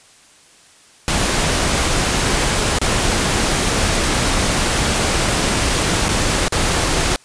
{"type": "noise with dropouts", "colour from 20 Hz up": "pink", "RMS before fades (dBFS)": -17, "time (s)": [1.08, 7.16], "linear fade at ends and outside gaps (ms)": 0, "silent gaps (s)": [[2.786, 2.815], [6.084, 6.09], [6.482, 6.523]], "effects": ["white hiss -48 dBFS RMS until 7.24 s", "resampled to 22050 Hz"]}